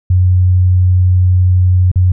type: tone with dropouts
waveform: sine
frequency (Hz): 91.2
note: F#2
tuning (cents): -24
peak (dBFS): -6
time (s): 0.1-2.12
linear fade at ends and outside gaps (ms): 5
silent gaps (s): 1.916-1.957
effects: none